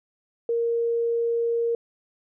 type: tone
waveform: sine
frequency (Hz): 466.2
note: A#4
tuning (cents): 0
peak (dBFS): -21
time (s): 0.49-1.75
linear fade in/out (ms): 2
effects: none